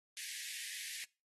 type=high-pass noise; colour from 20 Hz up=pink; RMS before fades=-45 dBFS; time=0.17-1.04 s; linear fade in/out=0 ms; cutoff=1700 Hz; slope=96 dB/octave; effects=noise-tail reverb RT60 0.3 s tail -23 dB re dry + AAC 32 kbps